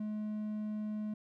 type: tone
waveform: triangle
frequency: 212.6 Hz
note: G#3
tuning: 41 cents sharp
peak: -33 dBFS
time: 0-1.14 s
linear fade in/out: 5 ms
effects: none